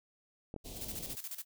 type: clicks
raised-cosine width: 2 ms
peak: -29 dBFS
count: 2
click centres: 0.541 / 0.563 s
type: band-stop noise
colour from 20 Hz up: pink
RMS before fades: -46 dBFS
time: 0.64-1.16 s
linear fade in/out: 20 ms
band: 740 to 3000 Hz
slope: 24 dB/octave
type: noise with tremolo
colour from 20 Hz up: blue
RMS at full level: -41 dBFS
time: 0.74-1.45 s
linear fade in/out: 50 ms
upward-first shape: square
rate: 14 Hz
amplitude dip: 75%
effects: none